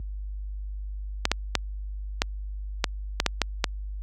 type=clicks; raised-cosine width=0.2 ms; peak=-3 dBFS; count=9; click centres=1.254 / 1.316 / 1.553 / 2.219 / 2.842 / 3.201 / 3.263 / 3.417 / 3.642 s; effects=added 50 Hz sine -19 dBFS peak until 4.02 s + high-pass 100 Hz 12 dB/octave